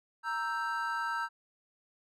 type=chord; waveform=triangle; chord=E diminished; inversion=second; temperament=equal; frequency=932.3 / 1318.5 / 1568 Hz; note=Bb5 / E6 / G6; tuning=0 / 0 / 0 cents; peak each=-34 dBFS; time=0.23-1.29 s; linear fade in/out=50 ms; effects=none